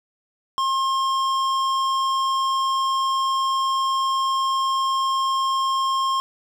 sine tone with hard clipping, 1068 Hz, C6, 35 cents sharp, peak -21 dBFS, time 0.58-6.2 s, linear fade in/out 0 ms, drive 12 dB, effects none

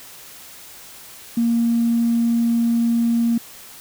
triangle tone with tanh clipping, 233.1 Hz, A#3, in tune, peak -15 dBFS, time 1.37-3.38 s, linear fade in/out 5 ms, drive 4 dB, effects white hiss -41 dBFS RMS until 3.8 s

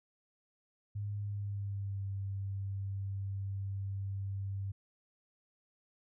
sine tone with pitch glide, 102.5 to 98.1 Hz, G#2 to G2, -22 to +2 cents, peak -35 dBFS, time 0.95-4.72 s, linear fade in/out 10 ms, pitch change -76 cents, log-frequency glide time 1.2-2.05 s, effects none

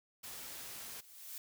white noise, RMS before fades -47 dBFS, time 0.23-1.01 s, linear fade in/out 10 ms
blue noise with exponential growth, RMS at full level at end -44 dBFS, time 0.55-1.38 s, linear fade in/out 2 ms, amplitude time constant 180 ms
effects none

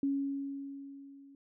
sine tone with level ramp, 277.2 Hz, C#4, in tune, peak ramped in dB -27 to -53 dBFS, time 0.03-1.35 s, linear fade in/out 2 ms, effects none

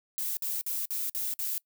violet noise bursts, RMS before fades -32 dBFS, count 6, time 0.18-1.58 s, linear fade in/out 0 ms, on 190 ms, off 52 ms, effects noise-tail reverb RT60 0.1 s tail -24 dB re dry

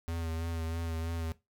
square tone with vibrato, 82.41 Hz, E2, in tune, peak -34 dBFS, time 0.08-1.32 s, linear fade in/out 0 ms, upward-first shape sine, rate 3.1 Hz, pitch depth 29 cents each way, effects noise-tail reverb RT60 0.2 s tail -17 dB re dry

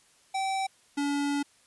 square tone pair in turn, 772 / 285.4 Hz, G5 / D4, -27 / -49 cents, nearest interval octave + perfect fourth, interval 1722 cents, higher first, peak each -28 / -27 dBFS, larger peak second, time 0.34-0.67 / 0.97-1.43 s, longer second, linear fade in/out 10 ms, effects white hiss -62 dBFS RMS until 1.66 s + resampled to 24000 Hz

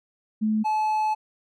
sine / triangle tone pair in turn, 216.1 / 861.4 Hz, A3 / A5, -31 / -37 cents, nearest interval 2 octaves, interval 2394 cents, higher second, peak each -20 / -19 dBFS, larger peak second, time 0.41-0.64 / 0.64-1.15 s, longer second, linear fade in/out 20 ms, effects none

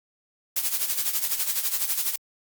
blue noise with tremolo, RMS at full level -23 dBFS, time 0.56-2.16 s, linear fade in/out 5 ms, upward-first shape sine, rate 12 Hz, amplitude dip 70%, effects Opus 48 kbps

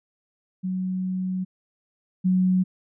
sine tone pair in turn, 185.6 / 184.72 Hz, F#3 / F#3, +6 / -3 cents, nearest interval unison, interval 9 cents, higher first, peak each -24 / -17 dBFS, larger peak second, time 0.63-1.45 / 2.24-2.64 s, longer first, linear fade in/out 20 ms, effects none

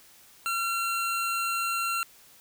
25% pulse tone, 1366 Hz, F6, 39 cents flat, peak -23 dBFS, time 0.46-2.03 s, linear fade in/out 0 ms, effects white hiss -55 dBFS RMS until 2.4 s

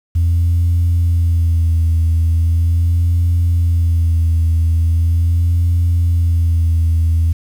sine tone with vibrato, 84 Hz, E2, 33 cents sharp, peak -9 dBFS, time 0.15-7.33 s, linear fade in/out 10 ms, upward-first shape sine, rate 0.4 Hz, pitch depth 38 cents each way, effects tanh soft clip ceiling -8 dBFS + 7-bit

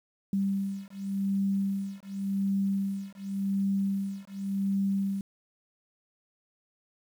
sine beating tone pair, 196 / 196.89 Hz, G3 / G3, 0 / +8 cents, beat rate 0.89 Hz, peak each -30 dBFS, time 0.33-5.21 s, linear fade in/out 2 ms, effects 9-bit

